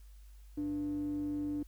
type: tone with band-pass filter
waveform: square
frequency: 98 Hz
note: G2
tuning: in tune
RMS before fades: -36 dBFS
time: 0.57-1.63 s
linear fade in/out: 5 ms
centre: 310 Hz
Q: 9.4
effects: added 50 Hz sine -51 dBFS peak until 1.67 s + white hiss -69 dBFS RMS until 1.67 s